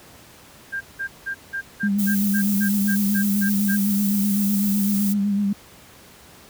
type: tone bursts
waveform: sine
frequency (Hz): 1594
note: G6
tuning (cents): +28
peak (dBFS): -24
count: 12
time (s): 0.72-3.768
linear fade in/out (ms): 20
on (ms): 89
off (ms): 180
type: tone with vibrato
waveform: sine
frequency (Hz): 202.1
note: G#3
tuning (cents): -47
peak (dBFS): -18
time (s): 1.83-5.53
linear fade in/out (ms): 5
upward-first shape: sine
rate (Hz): 7.9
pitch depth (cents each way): 40
type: noise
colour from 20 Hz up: violet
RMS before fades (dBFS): -28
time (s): 1.98-5.14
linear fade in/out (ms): 20
effects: pink hiss -47 dBFS RMS until 6.49 s + high-pass 60 Hz 12 dB/octave